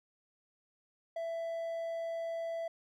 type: tone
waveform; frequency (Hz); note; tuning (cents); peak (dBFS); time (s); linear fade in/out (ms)
triangle; 664; E5; +12; -33; 1.16-2.68; 5
effects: none